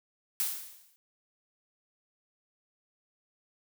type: noise with exponential decay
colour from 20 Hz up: blue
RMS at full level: -28 dBFS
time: 0.4-0.96 s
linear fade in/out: 0 ms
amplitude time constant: 120 ms
effects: none